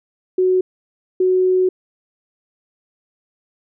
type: tone bursts at uneven times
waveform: sine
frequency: 370 Hz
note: F#4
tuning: in tune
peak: -12 dBFS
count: 2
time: 0.38-0.61 / 1.2-1.69 s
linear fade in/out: 5 ms
effects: none